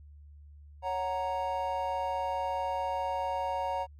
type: chord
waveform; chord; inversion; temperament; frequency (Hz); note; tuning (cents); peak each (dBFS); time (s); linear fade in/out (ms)
triangle; F# major; second; equal; 554.4 / 740 / 932.3; C#5 / F#5 / A#5; 0 / 0 / 0; -34 / -33 / -31; 0.82-3.87; 50
effects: added 73 Hz sine -49 dBFS peak until 3.99 s